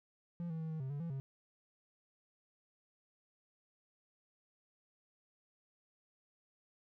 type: tone with pitch steps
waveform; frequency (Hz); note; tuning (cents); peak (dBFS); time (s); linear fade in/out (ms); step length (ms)
triangle; 171.8 / 161.7 / 160.2 / 158.5 / 132.4 / 143.3 / 167.8 / 135.1; F3 / E3 / E3 / D#3 / C3 / D3 / E3 / C#3; -28 / -33 / -49 / +32 / +21 / -42 / +31 / -44; -36; 0.4-1.2; 0; 100
effects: none